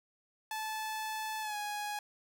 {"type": "tone with pitch glide", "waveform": "sawtooth", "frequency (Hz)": [870, 831.2], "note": ["A5", "G#5"], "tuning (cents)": [-20, 1], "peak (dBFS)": -32, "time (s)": [0.51, 1.99], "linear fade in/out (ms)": 2, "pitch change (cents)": -79, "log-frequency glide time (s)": [1.41, 1.56], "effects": []}